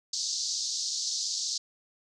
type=band-pass noise; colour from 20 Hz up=pink; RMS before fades=-32 dBFS; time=0.13-1.58 s; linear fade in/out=5 ms; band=4200 to 6800 Hz; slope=48 dB/octave; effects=none